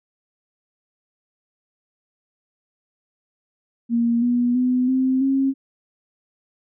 sine tone with pitch steps, 234.4 / 242.8 / 251.5 / 260.5 / 269.9 Hz, A#3 / B3 / B3 / C4 / C#4, +10 / -29 / +32 / -7 / -46 cents, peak -16 dBFS, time 3.89-5.54 s, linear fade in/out 50 ms, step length 330 ms, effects none

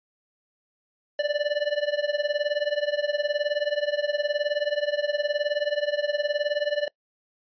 square tone with tremolo, 587.3 Hz, D5, in tune, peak -20 dBFS, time 1.19-6.88 s, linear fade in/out 2 ms, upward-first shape triangle, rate 19 Hz, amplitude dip 95%, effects noise-tail reverb RT60 0.1 s tail -25 dB re dry + resampled to 11025 Hz

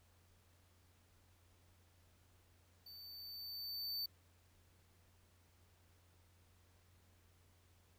square tone with level ramp, 4557 Hz, C#8, 47 cents sharp, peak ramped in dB -54 to -39 dBFS, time 2.86-4.06 s, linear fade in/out 5 ms, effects added 88 Hz sine -69 dBFS peak until 7.98 s + pink hiss -73 dBFS RMS until 7.98 s

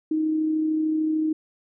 sine tone with amplitude modulation, 312.7 Hz, D#4, 9 cents sharp, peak -19 dBFS, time 0.11-1.33 s, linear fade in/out 5 ms, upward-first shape sine, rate 33.4 Hz, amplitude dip 30%, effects none

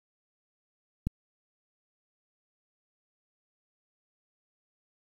click, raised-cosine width 5 ms, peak -16 dBFS, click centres 1.07 s, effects 8-bit

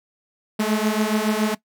sawtooth beating tone pair, 211.5 / 218.6 Hz, G#3 / A3, +32 / -11 cents, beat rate 7.1 Hz, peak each -18 dBFS, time 0.59-1.55 s, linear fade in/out 10 ms, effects noise-tail reverb RT60 0.1 s tail -19 dB re dry

